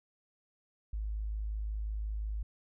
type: tone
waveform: sine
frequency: 52.8 Hz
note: G#1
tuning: 29 cents sharp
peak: -33 dBFS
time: 0.93-2.43 s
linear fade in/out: 5 ms
effects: none